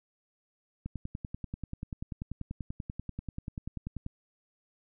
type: click train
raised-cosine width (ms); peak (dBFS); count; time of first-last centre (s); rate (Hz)
5; -24; 34; 0.86-4.064; 10.3
effects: none